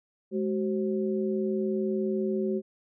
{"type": "tone cluster", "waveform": "sine", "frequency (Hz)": [210.7, 377, 530], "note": ["G#3", "F#4", "C5"], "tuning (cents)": [25, 32, 22], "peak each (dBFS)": [-29, -28, -37], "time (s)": [0.31, 2.62], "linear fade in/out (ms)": 50, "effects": []}